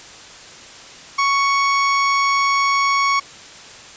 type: tone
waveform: 30% pulse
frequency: 1112 Hz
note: C#6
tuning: 5 cents sharp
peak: -12 dBFS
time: 1.18-3.2 s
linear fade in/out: 10 ms
effects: white hiss -39 dBFS RMS until 3.96 s + resampled to 16000 Hz